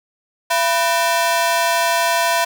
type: ring-modulated tone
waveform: sawtooth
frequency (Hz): 832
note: G#5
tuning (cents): +3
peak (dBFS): -8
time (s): 0.5-2.45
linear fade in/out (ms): 10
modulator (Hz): 154
effects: none